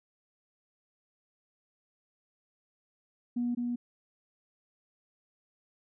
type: tone with echo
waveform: sine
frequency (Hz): 241.6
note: B3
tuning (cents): -38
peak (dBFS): -27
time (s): 3.36-3.55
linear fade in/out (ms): 10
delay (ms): 210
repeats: 1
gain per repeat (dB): -2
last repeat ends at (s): 3.76
effects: tanh soft clip ceiling -23 dBFS